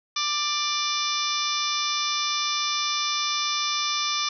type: harmonic tone with a mistuned harmonic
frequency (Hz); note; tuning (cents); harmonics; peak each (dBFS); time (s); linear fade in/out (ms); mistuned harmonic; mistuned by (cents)
591; D5; +11; 2 / 3 / 4 / 5 / 6 / 7 / 8 / 9 / 10; -29 / -41 / -32 / -38 / -29 / -36 / -35 / -31 / -33; 0.16-4.29; 5; 5; -21
effects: none

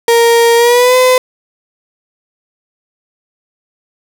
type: tone with pitch glide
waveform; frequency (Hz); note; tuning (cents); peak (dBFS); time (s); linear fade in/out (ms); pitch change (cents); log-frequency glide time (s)
35% pulse; 466.2 to 508.4; A#4 to C5; 0 to -50; -4; 0.08-1.18; 2; +150; 0.56-0.96
effects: none

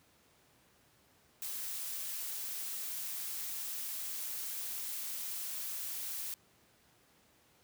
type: noise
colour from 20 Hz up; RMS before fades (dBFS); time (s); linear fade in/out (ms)
blue; -40; 1.42-6.34; 0
effects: pink hiss -67 dBFS RMS until 7.63 s + high-pass 80 Hz 12 dB/octave

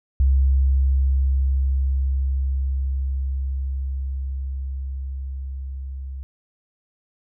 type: tone with level ramp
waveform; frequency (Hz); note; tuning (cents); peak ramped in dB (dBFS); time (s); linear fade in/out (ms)
sine; 66.9; C2; +39; -13 to -29; 0.2-6.23; 0
effects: none

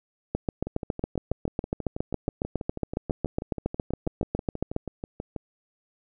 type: two click trains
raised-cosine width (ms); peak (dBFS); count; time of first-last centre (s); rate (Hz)
2; -19 / -12; 30 / 33; 0.67-5.363 / 0.35-4.764; 6.18 / 7.25
effects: none

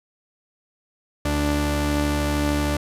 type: tone pair together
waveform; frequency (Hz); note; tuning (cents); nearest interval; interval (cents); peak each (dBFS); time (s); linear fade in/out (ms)
sawtooth; 72.92 / 293.7; D2 / D4; -12 / 0; 2 octaves; 2412; -19; 1.25-2.77; 5
effects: resampled to 32000 Hz

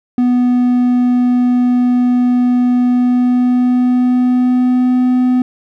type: tone with pitch glide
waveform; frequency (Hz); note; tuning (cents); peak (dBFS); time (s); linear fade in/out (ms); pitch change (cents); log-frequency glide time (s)
triangle; 246.9 to 251.5; B3 to B3; 0 to +32; -7; 0.18-5.42; 2; +32; 2.86-5.03
effects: none

